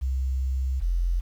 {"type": "tone pair in turn", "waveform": "sine", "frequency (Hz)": [65.41, 43.44], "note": ["C2", "F1"], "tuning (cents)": [0, -8], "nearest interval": "perfect fifth", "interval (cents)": 708, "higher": "first", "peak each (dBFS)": [-23, -21], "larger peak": "second", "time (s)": [[0.01, 0.81], [0.81, 1.21]], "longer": "first", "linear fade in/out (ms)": 20, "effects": ["9-bit"]}